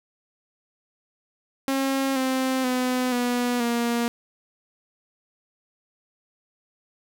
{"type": "tone with pitch steps", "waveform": "sawtooth", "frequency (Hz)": [270.1, 261.2, 252.6, 244.3, 236.2], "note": ["C#4", "C4", "B3", "B3", "A#3"], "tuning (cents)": [-45, -3, 39, -19, 23], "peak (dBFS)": -18, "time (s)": [1.68, 4.08], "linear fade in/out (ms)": 0, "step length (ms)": 480, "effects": []}